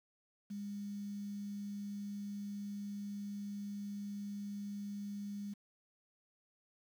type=tone with quantisation; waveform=sine; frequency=202.9 Hz; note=G#3; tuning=40 cents flat; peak=-40 dBFS; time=0.5-5.54 s; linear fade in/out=10 ms; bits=10; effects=none